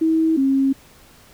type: tone pair in turn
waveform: sine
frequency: 321.5 / 270.2 Hz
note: E4 / C#4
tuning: -43 / -44 cents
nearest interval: minor third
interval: 301 cents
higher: first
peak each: -14 dBFS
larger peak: neither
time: 0.01-0.37 / 0.37-0.73 s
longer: neither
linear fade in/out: 10 ms
effects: pink hiss -49 dBFS RMS until 1.33 s